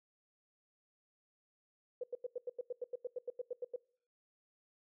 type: tone bursts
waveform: sine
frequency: 492.5 Hz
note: B4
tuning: 5 cents flat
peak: -36 dBFS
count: 16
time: 2.01-3.762 s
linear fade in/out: 5 ms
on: 27 ms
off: 88 ms
effects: noise-tail reverb RT60 0.6 s tail -25 dB re dry